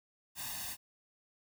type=noise with comb filter; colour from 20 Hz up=white; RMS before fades=-41 dBFS; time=0.35-0.77 s; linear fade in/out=50 ms; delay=1.1 ms; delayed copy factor=+0.95; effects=none